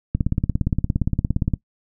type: click train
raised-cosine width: 5 ms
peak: -7 dBFS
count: 25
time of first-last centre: 0.15-1.537 s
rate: 17.3 Hz
effects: noise-tail reverb RT60 0.1 s tail -19 dB re dry